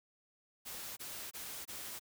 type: noise bursts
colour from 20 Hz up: white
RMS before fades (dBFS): -45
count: 4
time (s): 0.65-1.996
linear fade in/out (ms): 20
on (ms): 320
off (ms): 22
effects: none